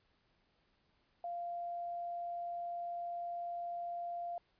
sine tone, 694 Hz, F5, 11 cents flat, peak -38 dBFS, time 1.24-4.38 s, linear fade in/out 2 ms, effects pink hiss -75 dBFS RMS until 4.59 s + resampled to 11025 Hz

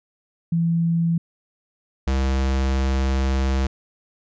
sine / square tone pair in turn, 167.4 / 66.43 Hz, E3 / C2, +27 / +27 cents, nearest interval octave + major third, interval 1600 cents, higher first, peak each -17 / -19 dBFS, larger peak first, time 0.52-1.18 / 2.07-3.67 s, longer second, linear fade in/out 5 ms, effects resampled to 16000 Hz

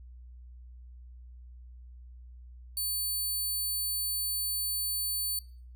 10% pulse tone, 4500 Hz, C#8, 25 cents sharp, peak -23 dBFS, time 2.77-5.39 s, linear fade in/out 2 ms, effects noise-tail reverb RT60 0.5 s tail -24 dB re dry + added 61 Hz sine -46 dBFS peak until 5.75 s

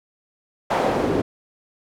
pink noise with band-pass filter sweep, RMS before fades -21 dBFS, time 0.7-1.22 s, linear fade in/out 10 ms, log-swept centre 770 to 310 Hz, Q 1.5, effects none

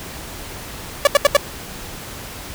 sawtooth tone bursts, 573 Hz, D5, 43 cents flat, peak -4 dBFS, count 4, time 1.05-1.368 s, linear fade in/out 2 ms, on 21 ms, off 78 ms, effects pink hiss -33 dBFS RMS until 2.54 s

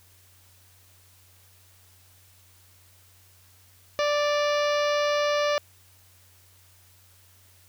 harmonic tone with a mistuned harmonic, 587.3 Hz, D5, in tune, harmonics 1 / 2 / 3 / 4 / 5 / 6 / 7 / 8 / 9 / 10, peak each -23 / -29 / -33 / -35 / -37 / -39 / -40 / -41 / -42 / -43 dBFS, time 3.99-5.58 s, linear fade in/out 0 ms, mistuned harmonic 5, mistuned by -38 cents, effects added 92 Hz sine -58 dBFS peak until 7.68 s + white hiss -58 dBFS RMS until 7.68 s

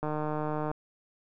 click train, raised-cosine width 1 ms, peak -19 dBFS, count 105, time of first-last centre 0.03-0.714 s, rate 152 Hz, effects none

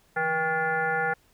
sine tone with frequency modulation, 1108.7 Hz, C#6, in tune, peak -23 dBFS, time 0.16-1.14 s, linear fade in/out 10 ms, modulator 314 Hz, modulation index 2.2, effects pink hiss -63 dBFS RMS until 1.33 s

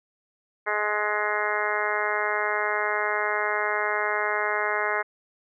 harmonic tone, 210 Hz, G#3, 19 cents sharp, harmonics 2 / 3 / 4 / 5 / 6 / 7 / 8 / 9 / 10, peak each -32 / -32 / -32 / -32 / -32 / -32 / -32 / -32 / -32 dBFS, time 0.66-5.03 s, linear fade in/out 20 ms, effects none

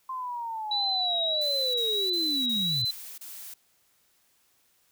sine linear sweep, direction down, 1051 to 112.1 Hz, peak -31 dBFS, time 0.09-2.85 s, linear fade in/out 5 ms
sine tone with vibrato, 3930 Hz, B7, 9 cents flat, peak -25 dBFS, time 0.71-2.91 s, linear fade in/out 5 ms, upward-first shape sine, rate 1.5 Hz, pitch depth 49 cents each way
blue noise bursts, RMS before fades -42 dBFS, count 6, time 1.41-3.54 s, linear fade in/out 5 ms, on 330 ms, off 30 ms
effects white hiss -67 dBFS RMS until 4.91 s

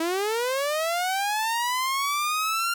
sawtooth linear sweep, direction up, 318.2 to 1396.9 Hz, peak -20 dBFS, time 0-2.74 s, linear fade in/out 5 ms, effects none

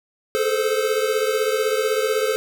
square tone cluster, 427.1 / 443 / 519 Hz, G#4 / A4 / C5, +48 / +12 / -14 cents, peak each -24 dBFS, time 0.35-2.36 s, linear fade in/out 0 ms, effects none

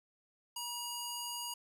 square tone with band-pass filter, 957 Hz, A#5, 45 cents sharp, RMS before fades -41 dBFS, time 0.56-1.54 s, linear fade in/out 5 ms, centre 8700 Hz, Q 0.56, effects none

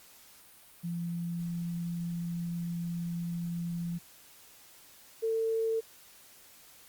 sine tone pair in turn, 170.9 / 448.7 Hz, F3 / A4, -37 / +34 cents, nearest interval octave + perfect fourth, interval 1671 cents, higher second, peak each -32 / -27 dBFS, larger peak second, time 0.83-3.99 / 5.22-5.81 s, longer first, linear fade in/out 20 ms, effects white hiss -56 dBFS RMS until 6.88 s + Opus 48 kbps

